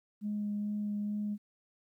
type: tone with vibrato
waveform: sine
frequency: 207.7 Hz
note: G#3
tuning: in tune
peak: -31 dBFS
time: 0.21-1.38 s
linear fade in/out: 50 ms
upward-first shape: sine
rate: 2.3 Hz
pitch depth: 10 cents each way
effects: tanh soft clip ceiling -27 dBFS + 12-bit

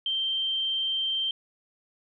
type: tone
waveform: sine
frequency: 3139 Hz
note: G7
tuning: 2 cents sharp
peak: -25 dBFS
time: 0.06-1.31 s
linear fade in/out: 2 ms
effects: none

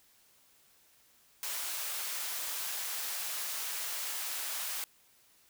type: high-pass noise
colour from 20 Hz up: white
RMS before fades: -37 dBFS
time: 1.43-4.84 s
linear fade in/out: 0 ms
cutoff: 690 Hz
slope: 12 dB/octave
effects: white hiss -65 dBFS RMS until 5.49 s

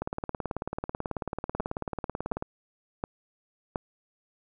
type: two click trains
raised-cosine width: 1 ms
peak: -17 / -15 dBFS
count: 45 / 4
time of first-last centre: 0.02-2.424 / 1.6-3.758 s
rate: 18.3 / 1.39 Hz
effects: none

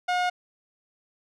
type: tone with low-pass filter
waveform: sawtooth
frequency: 720 Hz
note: F#5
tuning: 47 cents flat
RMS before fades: -25 dBFS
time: 0.08-0.3 s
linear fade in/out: 10 ms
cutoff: 4600 Hz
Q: 0.52
effects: none

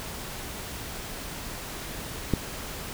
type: click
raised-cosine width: 3 ms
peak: -9 dBFS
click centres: 2.337 s
effects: pink hiss -37 dBFS RMS until 2.93 s

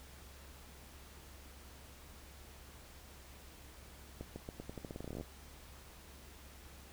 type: accelerating click train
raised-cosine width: 2 ms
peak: -30 dBFS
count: 19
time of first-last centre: 4.21-5.21 s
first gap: 150 ms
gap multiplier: 0.86
effects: added 68 Hz sine -56 dBFS peak until 6.92 s + pink hiss -57 dBFS RMS until 6.92 s

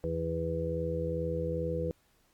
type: harmonic tone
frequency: 82.41 Hz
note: E2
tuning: in tune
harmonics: 1 / 2 / 4 / 5 / 6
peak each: -37 / -36 / -40 / -41 / -33 dBFS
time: 0.04-1.91 s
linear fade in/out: 0 ms
effects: pink hiss -69 dBFS RMS until 2.33 s + Opus 48 kbps

